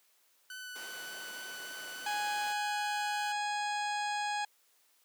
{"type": "tone with vibrato", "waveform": "sawtooth", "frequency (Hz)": 1500, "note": "F#6", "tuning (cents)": 23, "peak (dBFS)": -39, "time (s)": [0.5, 3.32], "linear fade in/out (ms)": 2, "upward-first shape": "triangle", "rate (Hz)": 3.4, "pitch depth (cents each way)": 14}
{"type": "noise", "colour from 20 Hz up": "pink", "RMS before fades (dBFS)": -47, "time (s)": [0.75, 2.53], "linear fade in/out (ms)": 10}
{"type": "harmonic tone", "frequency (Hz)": 830.6, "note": "G#5", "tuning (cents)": 0, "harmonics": [1, 2, 3, 4, 5, 6, 8, 9, 10], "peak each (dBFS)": [-33, -39, -43, -45, -47, -49, -51, -52, -53], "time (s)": [2.06, 4.45], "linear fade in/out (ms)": 5}
{"effects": ["white hiss -69 dBFS RMS until 5.04 s", "high-pass 400 Hz 12 dB/octave"]}